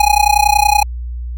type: tone with amplitude modulation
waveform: square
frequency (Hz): 830.6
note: G#5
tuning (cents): 0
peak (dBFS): -6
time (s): 0-0.83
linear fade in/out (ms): 5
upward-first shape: sine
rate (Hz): 30.6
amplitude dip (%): 95
effects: added 60 Hz sine -21 dBFS peak until 1.37 s

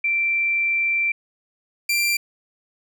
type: tone pair in turn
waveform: sine / sawtooth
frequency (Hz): 2349 / 2365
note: D7 / D7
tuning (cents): 0 / +12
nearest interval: unison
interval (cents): 12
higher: second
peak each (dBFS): -18 / -15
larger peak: second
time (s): 0.04-1.12 / 1.89-2.17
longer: first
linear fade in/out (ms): 5
effects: none

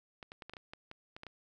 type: clicks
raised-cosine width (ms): 0.3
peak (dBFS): -30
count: 11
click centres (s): 0.228 / 0.319 / 0.422 / 0.496 / 0.536 / 0.568 / 0.735 / 0.914 / 1.165 / 1.234 / 1.267
effects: none

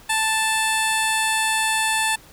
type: tone with low-pass filter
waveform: 15% pulse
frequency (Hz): 880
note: A5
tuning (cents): 0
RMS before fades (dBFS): -21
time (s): 0.09-2.16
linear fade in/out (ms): 10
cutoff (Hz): 11000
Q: 2.6
effects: pink hiss -48 dBFS RMS until 2.32 s

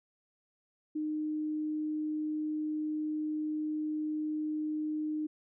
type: tone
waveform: sine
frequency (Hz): 306.4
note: D#4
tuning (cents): -27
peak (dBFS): -31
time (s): 0.95-5.27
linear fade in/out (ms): 10
effects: none

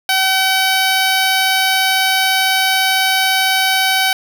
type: tone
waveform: 10% pulse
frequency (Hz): 762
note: G5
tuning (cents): -49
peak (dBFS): -4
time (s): 0.09-4.13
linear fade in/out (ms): 2
effects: none

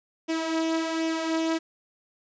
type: tone with flanger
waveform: sawtooth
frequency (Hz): 324.3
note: E4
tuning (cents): -28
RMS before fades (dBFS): -27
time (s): 0.28-1.59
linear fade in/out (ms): 20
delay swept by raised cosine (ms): 0.34 to 3.44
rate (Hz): 1.3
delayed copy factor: +0.5
effects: resampled to 16000 Hz + 10-bit

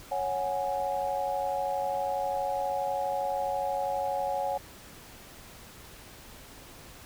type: chord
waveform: sine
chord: C# suspended fourth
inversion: none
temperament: just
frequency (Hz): 554.4 / 739.2 / 831.5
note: C#5 / F#5 / G#5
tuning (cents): 0 / -2 / +2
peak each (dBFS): -32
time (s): 0.11-4.58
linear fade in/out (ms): 10
effects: pink hiss -49 dBFS RMS until 7.05 s

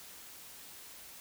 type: silence
effects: white hiss -51 dBFS RMS until 1.2 s

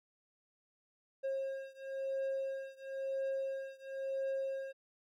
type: beating tone pair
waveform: triangle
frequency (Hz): 538 / 538.98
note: C5 / C#5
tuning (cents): +48 / -49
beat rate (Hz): 0.98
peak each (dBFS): -37 / -38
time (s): 1.23-4.73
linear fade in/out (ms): 20
effects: none

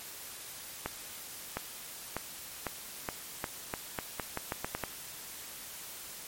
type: accelerating click train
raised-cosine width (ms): 0.5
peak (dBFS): -17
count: 14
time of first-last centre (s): 0.86-4.837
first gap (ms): 710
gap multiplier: 0.84
effects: white hiss -45 dBFS RMS until 6.27 s + MP3 64 kbps

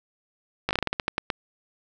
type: slowing click train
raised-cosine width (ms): 0.3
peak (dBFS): -8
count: 12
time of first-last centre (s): 0.69-1.302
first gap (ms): 18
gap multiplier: 1.21
effects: none

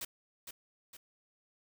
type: noise with echo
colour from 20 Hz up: white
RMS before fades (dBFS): -40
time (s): 0.01-0.05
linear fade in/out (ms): 5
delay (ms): 460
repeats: 2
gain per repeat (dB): -6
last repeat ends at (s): 0.97
effects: none

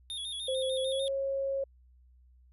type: tone with vibrato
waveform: square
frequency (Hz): 3506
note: A7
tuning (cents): -7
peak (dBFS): -36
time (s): 0.1-1.08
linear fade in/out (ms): 0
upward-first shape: square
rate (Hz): 6.7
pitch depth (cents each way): 70
type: tone with pitch glide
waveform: sine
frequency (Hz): 523.3 to 545.2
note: C5 to C#5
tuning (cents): 0 to -29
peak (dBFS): -29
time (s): 0.48-1.64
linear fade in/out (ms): 5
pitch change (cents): +71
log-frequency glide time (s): 0.83-1.05
effects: added 62 Hz sine -57 dBFS peak until 2.52 s + resampled to 32000 Hz

